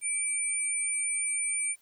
sine tone pair together, 2314 / 9003 Hz, D7 / C#9, -26 / +26 cents, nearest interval 2 octaves, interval 2352 cents, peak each -35 / -28 dBFS, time 0.01-1.76 s, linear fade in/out 50 ms, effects white hiss -66 dBFS RMS until 1.81 s

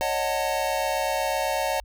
square chord, D# half-diminished seventh, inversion third, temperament equal with one note detuned, 554.4 / 622.3 / 740 / 893.8 Hz, C#5 / D#5 / F#5 / A5, 0 / 0 / 0 / +27 cents, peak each -30 dBFS, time 0.01-1.8 s, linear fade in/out 0 ms, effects added 50 Hz sine -45 dBFS peak until 1.84 s

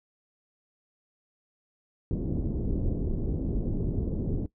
pink low-pass noise, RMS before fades -29 dBFS, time 2.11-4.46 s, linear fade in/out 2 ms, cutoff 390 Hz, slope 24 dB/octave, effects noise-tail reverb RT60 0.1 s tail -18 dB re dry

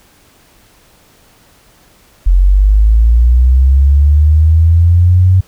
sine linear sweep, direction up, 43.65 to 94.2 Hz, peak -4 dBFS, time 2.26-5.41 s, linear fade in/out 10 ms, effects pink hiss -47 dBFS RMS until 5.47 s

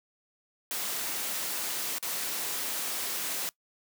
white noise with dropouts, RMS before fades -33 dBFS, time 0.71-3.49 s, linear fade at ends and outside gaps 0 ms, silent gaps 1.983-2.027 s, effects noise-tail reverb RT60 0.1 s tail -21 dB re dry + high-pass 200 Hz 12 dB/octave

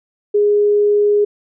sine tone, 413.5 Hz, G#4, 8 cents flat, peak -10 dBFS, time 0.34-1.25 s, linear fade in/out 10 ms, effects none

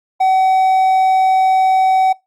triangle tone, 757 Hz, F#5, 39 cents sharp, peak -8 dBFS, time 0.2-2.13 s, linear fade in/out 10 ms, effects noise-tail reverb RT60 0.2 s tail -22 dB re dry + Opus 48 kbps

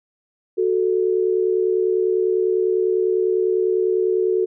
sine tone pair together, 370 / 440 Hz, F#4 / A4, 0 / 0 cents, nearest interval minor third, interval 300 cents, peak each -18 / -20 dBFS, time 0.57-4.46 s, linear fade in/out 20 ms, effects none

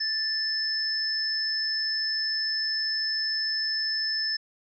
sine tone pair together, 1760 / 5247 Hz, A6 / E8, 0 / -9 cents, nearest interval octave + perfect fifth, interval 1891 cents, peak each -32 / -26 dBFS, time 0-4.37 s, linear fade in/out 10 ms, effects none

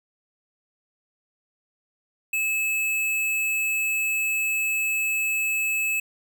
square tone, 2600 Hz, E7, 24 cents flat, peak -23 dBFS, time 2.33-6 s, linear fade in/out 5 ms, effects none

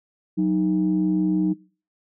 sine tone pair together, 185 / 311.1 Hz, F#3 / D#4, 0 / 0 cents, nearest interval major sixth, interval 900 cents, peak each -20 dBFS, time 0.37-1.54 s, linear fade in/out 20 ms, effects noise-tail reverb RT60 0.4 s tail -23 dB re dry + tanh soft clip ceiling -12 dBFS

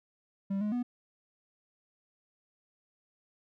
triangle tone with pitch steps, 196.2 / 209.9 / 244.7 Hz, G3 / G#3 / B3, +2 / +19 / -16 cents, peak -27 dBFS, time 0.5-0.83 s, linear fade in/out 10 ms, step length 110 ms, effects none

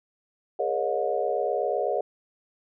sine tone cluster, 412.9 / 472.3 / 552 / 620 / 721 Hz, G#4 / A#4 / C#5 / D#5 / F#5, -10 / +23 / -7 / -6 / -45 cents, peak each -30 dBFS, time 0.59-2.01 s, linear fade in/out 5 ms, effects none

